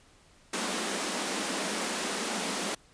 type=high-pass noise; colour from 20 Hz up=pink; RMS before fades=-32 dBFS; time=0.53-2.75 s; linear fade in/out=5 ms; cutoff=180 Hz; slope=96 dB/octave; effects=pink hiss -60 dBFS RMS until 2.93 s + resampled to 22050 Hz